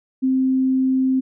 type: tone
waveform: sine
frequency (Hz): 261.6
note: C4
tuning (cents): 0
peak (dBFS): -15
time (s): 0.22-1.21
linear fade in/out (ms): 20
effects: none